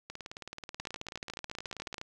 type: two click trains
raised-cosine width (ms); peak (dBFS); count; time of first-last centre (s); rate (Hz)
0.2; -24 / -21; 36 / 18; 0.1-1.982 / 0.8-2.014; 18.6 / 14
effects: none